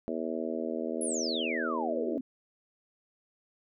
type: harmonic tone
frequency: 80.8 Hz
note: E2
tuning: 34 cents flat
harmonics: 3 / 4 / 5 / 6 / 7 / 8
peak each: -36 / -37 / -38 / -39 / -39 / -40 dBFS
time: 0.08-2.18 s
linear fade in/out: 0 ms
type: exponential sweep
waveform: sine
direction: down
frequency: 11090 to 246.9 Hz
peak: -32 dBFS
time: 1.01-2.21 s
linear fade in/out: 5 ms
effects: none